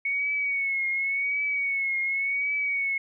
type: tone with vibrato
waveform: sine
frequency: 2217 Hz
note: C#7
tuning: in tune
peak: -24 dBFS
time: 0.05-2.98 s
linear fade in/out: 5 ms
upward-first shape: triangle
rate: 0.9 Hz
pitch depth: 64 cents each way
effects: none